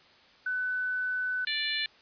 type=tone; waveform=sine; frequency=1500 Hz; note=F#6; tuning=23 cents sharp; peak=-28 dBFS; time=0.46-1.45 s; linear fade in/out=5 ms
type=harmonic tone; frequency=587.3 Hz; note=D5; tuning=in tune; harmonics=3 / 4 / 5 / 6 / 7; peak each=-34 / -35 / -36 / -35 / -34 dBFS; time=1.47-1.86 s; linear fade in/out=2 ms
effects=white hiss -58 dBFS RMS until 2.01 s + resampled to 11025 Hz